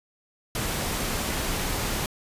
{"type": "noise", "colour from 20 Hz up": "pink", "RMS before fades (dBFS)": -28, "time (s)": [0.55, 2.06], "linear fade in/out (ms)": 2, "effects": ["resampled to 32000 Hz"]}